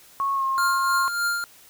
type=tone with pitch glide; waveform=sine; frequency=1100 to 1071.2 Hz; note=C#6 to C6; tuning=-14 to +40 cents; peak=-21 dBFS; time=0.2-1.08 s; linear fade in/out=0 ms; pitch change=-46 cents; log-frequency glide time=0.34-0.44 s
type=tone with tremolo; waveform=square; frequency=1400 Hz; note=F6; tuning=4 cents sharp; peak=-21 dBFS; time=0.58-1.44 s; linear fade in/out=0 ms; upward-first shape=triangle; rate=3.3 Hz; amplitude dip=55%
effects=white hiss -51 dBFS RMS until 1.69 s